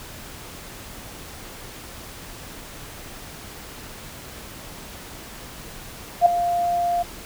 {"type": "tone with ADSR envelope", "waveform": "sine", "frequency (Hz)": 698, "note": "F5", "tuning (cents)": -1, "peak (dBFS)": -7, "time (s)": [6.21, 7.03], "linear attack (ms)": 49, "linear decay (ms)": 5, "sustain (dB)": -12, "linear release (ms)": 12, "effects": ["pink hiss -39 dBFS RMS until 7.25 s"]}